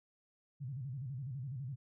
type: tone with vibrato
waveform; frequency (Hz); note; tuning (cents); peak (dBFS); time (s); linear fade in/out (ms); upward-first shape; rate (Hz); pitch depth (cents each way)
sine; 131.7; C3; +12; -39; 0.6-1.76; 20; square; 12; 140
effects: none